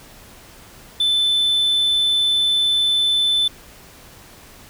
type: tone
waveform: sine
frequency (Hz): 3520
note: A7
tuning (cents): 0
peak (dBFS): -12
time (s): 1-3.48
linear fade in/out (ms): 5
effects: tanh soft clip ceiling -14 dBFS + pink hiss -44 dBFS RMS until 4.69 s